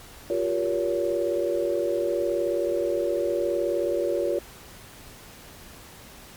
sine chord, G half-diminished seventh, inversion third, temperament just, 352.8 / 392 / 470.4 / 564.5 Hz, F4 / G4 / Bb4 / Db5, +18 / 0 / +16 / +31 cents, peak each -27 / -31 / -29 / -26 dBFS, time 0.3-4.39 s, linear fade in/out 2 ms, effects pink hiss -46 dBFS RMS until 6.36 s + MP3 96 kbps

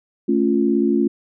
sine chord, A augmented, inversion none, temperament equal, 220 / 277.2 / 349.2 Hz, A3 / C#4 / E#4, 0 / 0 / 0 cents, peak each -19 dBFS, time 0.28-1.08 s, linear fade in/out 10 ms, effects none

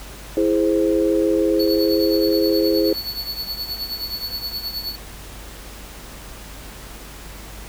sine chord, E augmented, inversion none, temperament equal, 329.6 / 415.3 / 523.3 Hz, E4 / G#4 / B#4, 0 / 0 / 0 cents, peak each -18 / -20 / -21 dBFS, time 0.37-2.93 s, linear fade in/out 2 ms
square tone with tremolo, 4435 Hz, C#8, in tune, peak -23 dBFS, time 1.59-4.96 s, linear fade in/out 10 ms, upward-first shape triangle, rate 9.5 Hz, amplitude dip 80%
effects added 50 Hz sine -38 dBFS peak until 7.68 s + pink hiss -39 dBFS RMS until 7.68 s

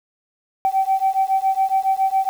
sine beating tone pair, 767 / 774.2 Hz, G5 / G5, -38 / -22 cents, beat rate 7.2 Hz, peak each -18 dBFS, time 0.65-2.29 s, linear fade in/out 0 ms, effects tanh soft clip ceiling -10 dBFS + 7-bit

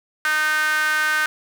sawtooth tone with high-pass filter, 307.4 Hz, D#4, 21 cents flat, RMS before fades -20 dBFS, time 0.25-1.26 s, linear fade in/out 0 ms, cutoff 1500 Hz, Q 5.8, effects none

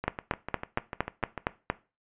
two click trains, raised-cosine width 0.5 ms, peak -18 / -10 dBFS, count 10 / 8, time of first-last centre 0.04-1.377 / 0.08-1.7 s, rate 6.73 / 4.32 Hz, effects noise-tail reverb RT60 0.3 s tail -17 dB re dry + resampled to 8000 Hz

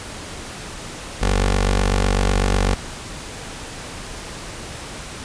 15% pulse tone with notch filter, 48 Hz, G1, 36 cents flat, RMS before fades -18 dBFS, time 1.21-2.75 s, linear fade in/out 10 ms, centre 130 Hz, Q 0.76, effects pink hiss -33 dBFS RMS until 5.24 s + resampled to 22050 Hz

